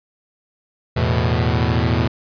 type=chord; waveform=sawtooth; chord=E suspended fourth; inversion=none; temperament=equal; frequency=82.41 / 110 / 123.47 Hz; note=E2 / A2 / B2; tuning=0 / 0 / 0 cents; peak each=-16 dBFS; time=0.96-2.08 s; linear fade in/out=10 ms; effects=resampled to 11025 Hz